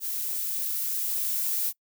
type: noise with level ramp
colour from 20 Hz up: violet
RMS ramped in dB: -31 to -27 dBFS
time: 0-1.73 s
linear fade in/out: 50 ms
effects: noise-tail reverb RT60 0.1 s tail -24 dB re dry